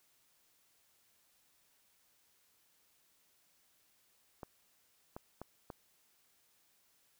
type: clicks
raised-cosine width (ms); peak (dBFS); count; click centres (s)
1; -30; 4; 4.432 / 5.165 / 5.416 / 5.702
effects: white hiss -72 dBFS RMS until 7.19 s